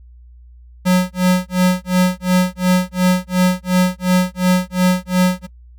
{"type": "tone with tremolo", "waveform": "square", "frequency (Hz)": 182.5, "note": "F#3", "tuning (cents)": -24, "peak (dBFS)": -10, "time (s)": [0.85, 5.47], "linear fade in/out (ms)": 20, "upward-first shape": "sine", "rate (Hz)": 2.8, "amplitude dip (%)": 100, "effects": ["noise-tail reverb RT60 0.1 s tail -22 dB re dry", "added 60 Hz sine -39 dBFS peak until 5.78 s"]}